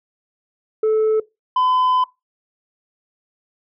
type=tone pair in turn; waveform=sine; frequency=435.8 / 1012.8 Hz; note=A4 / B5; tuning=-17 / +43 cents; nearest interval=octave + minor third; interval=1460 cents; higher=second; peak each=-11 dBFS; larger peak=neither; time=0.83-1.2 / 1.56-2.04 s; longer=second; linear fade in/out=5 ms; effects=noise-tail reverb RT60 0.2 s tail -21 dB re dry + tanh soft clip ceiling -13 dBFS